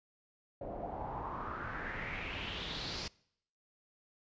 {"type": "noise with low-pass filter sweep", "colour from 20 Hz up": "pink", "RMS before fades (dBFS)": -41, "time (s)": [0.61, 3.08], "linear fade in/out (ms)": 5, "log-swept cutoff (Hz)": [570, 5100], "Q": 4.4, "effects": ["noise-tail reverb RT60 0.7 s tail -24 dB re dry", "resampled to 16000 Hz"]}